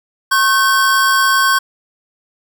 square tone pair together, 1086.8 / 1537 Hz, C#6 / G6, -35 / -35 cents, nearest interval tritone, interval 600 cents, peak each -14 dBFS, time 0.31-1.59 s, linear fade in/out 10 ms, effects none

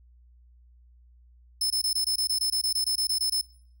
sawtooth tone bursts, 5240 Hz, E8, 11 cents flat, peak -21 dBFS, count 16, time 1.61-3.413 s, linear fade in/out 5 ms, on 93 ms, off 21 ms, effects noise-tail reverb RT60 0.6 s tail -21 dB re dry + added 60 Hz sine -53 dBFS peak until 3.8 s

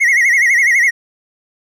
triangle tone with vibrato, 2026 Hz, B6, 44 cents sharp, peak -7 dBFS, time 0-0.91 s, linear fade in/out 20 ms, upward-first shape sine, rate 12 Hz, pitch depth 140 cents each way, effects none

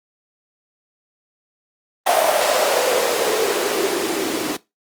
blue noise with band-pass filter sweep, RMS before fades -19 dBFS, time 2.06-4.57 s, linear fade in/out 10 ms, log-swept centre 680 to 300 Hz, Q 4.8, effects noise-tail reverb RT60 0.2 s tail -19 dB re dry + Opus 32 kbps

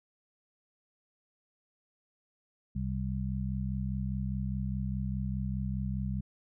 harmonic tone, 64.9 Hz, C2, 13 cents flat, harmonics 1 / 2 / 3, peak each -35 / -35 / -35 dBFS, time 2.75-6.21 s, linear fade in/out 10 ms, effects none

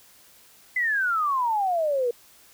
sine exponential sweep, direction down, 2046 to 466.2 Hz, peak -21 dBFS, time 0.76-2.11 s, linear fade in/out 5 ms, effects white hiss -54 dBFS RMS until 2.53 s

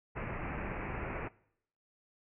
pink low-pass noise, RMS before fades -39 dBFS, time 0.15-1.29 s, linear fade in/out 20 ms, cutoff 2600 Hz, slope 96 dB/octave, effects noise-tail reverb RT60 0.7 s tail -22 dB re dry

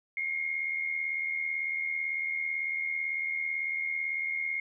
sine tone pair together, 2139 / 2217 Hz, C7 / C#7, +38 / 0 cents, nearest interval minor second, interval 62 cents, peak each -30 / -38 dBFS, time 0.17-4.6 s, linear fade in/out 2 ms, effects none

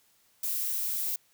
violet noise, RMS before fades -31 dBFS, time 0.43-1.16 s, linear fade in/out 5 ms, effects white hiss -66 dBFS RMS until 1.33 s

